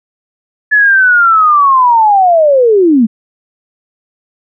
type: linear sweep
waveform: sine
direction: down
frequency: 1724 to 207.7 Hz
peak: -4 dBFS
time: 0.71-3.07 s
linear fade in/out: 20 ms
effects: none